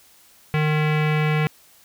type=tone with low-pass filter; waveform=square; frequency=153 Hz; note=D#3; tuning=29 cents flat; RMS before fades=-20 dBFS; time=0.54-1.47 s; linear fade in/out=0 ms; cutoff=2400 Hz; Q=3.2; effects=white hiss -53 dBFS RMS until 1.84 s